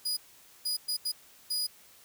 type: tone bursts at uneven times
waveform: sawtooth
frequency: 4925 Hz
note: D#8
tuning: 19 cents flat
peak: -26 dBFS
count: 5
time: 0.05-0.17 / 0.65-0.77 / 0.88-0.97 / 1.05-1.12 / 1.5-1.67 s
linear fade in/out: 10 ms
effects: white hiss -57 dBFS RMS until 2.04 s